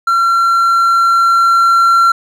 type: tone with level ramp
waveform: triangle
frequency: 1364 Hz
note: F6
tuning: 41 cents flat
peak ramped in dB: -7 to -4 dBFS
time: 0.07-2.12 s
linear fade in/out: 5 ms
effects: none